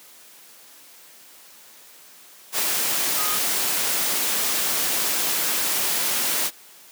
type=tone in noise; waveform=sine; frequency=1244.5 Hz; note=D#6; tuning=in tune; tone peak=-29 dBFS; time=3.15-3.39 s; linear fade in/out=50 ms; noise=white; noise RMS=-23 dBFS; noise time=2.52-6.51 s; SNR=-9 dB; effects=white hiss -48 dBFS RMS until 6.91 s + high-pass 200 Hz 12 dB/octave